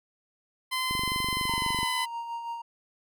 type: tone with pitch glide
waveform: 15% pulse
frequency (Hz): 1030 to 1008.2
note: C6 to B5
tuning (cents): -28 to +35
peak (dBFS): -21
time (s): 0.71-2.06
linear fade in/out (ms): 20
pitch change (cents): -37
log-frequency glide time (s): 1.33-1.89
type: click train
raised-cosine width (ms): 3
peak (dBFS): -23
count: 23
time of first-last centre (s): 0.91-1.831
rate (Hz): 23.9
type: tone with tremolo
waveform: triangle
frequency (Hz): 932.3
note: A#5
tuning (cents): 0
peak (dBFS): -29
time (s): 1.48-2.62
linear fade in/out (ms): 10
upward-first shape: sine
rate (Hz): 6.1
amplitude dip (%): 45
effects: none